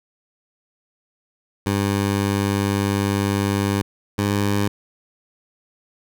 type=tone pair in turn; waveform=15% pulse; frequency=100 / 101.45 Hz; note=G2 / G#2; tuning=+35 / -40 cents; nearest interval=unison; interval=25 cents; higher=second; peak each=-12 / -12 dBFS; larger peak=neither; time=1.66-3.82 / 4.18-4.68 s; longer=first; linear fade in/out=5 ms; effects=none